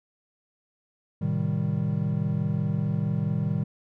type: chord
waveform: triangle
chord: A half-diminished seventh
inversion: none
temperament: equal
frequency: 110 / 130.81 / 155.56 / 196 Hz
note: A2 / C3 / Eb3 / G3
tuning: 0 / 0 / 0 / 0 cents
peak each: -28 / -30 / -25 / -28 dBFS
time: 1.21-3.64 s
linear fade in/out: 10 ms
effects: none